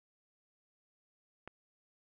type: click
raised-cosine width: 0.5 ms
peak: -30 dBFS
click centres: 1.476 s
effects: none